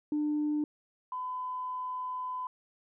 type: tone pair in turn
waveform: sine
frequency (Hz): 299 / 1009.2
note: D4 / B5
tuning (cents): +31 / +37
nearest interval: octave + major sixth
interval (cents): 2106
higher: second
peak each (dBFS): -26 / -33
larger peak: first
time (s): 0.12-0.64 / 1.12-2.47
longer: second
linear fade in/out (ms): 2
effects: tanh soft clip ceiling -24 dBFS